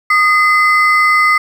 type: ring-modulated tone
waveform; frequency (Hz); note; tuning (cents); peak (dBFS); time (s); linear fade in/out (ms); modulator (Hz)
triangle; 1639; G#6; -23; -3; 0.1-1.38; 5; 404
effects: 7-bit